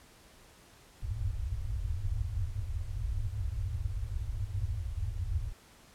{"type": "low-pass noise", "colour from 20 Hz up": "white", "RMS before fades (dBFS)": -34, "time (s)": [1.02, 5.53], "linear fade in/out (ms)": 10, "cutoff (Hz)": 110, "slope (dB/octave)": 96, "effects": ["pink hiss -58 dBFS RMS until 5.94 s", "low-pass 12000 Hz 12 dB/octave"]}